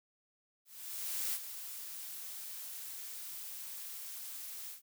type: noise with ADSR envelope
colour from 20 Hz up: blue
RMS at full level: -35 dBFS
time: 0.65-4.82 s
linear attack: 680 ms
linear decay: 55 ms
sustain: -10 dB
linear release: 120 ms
effects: none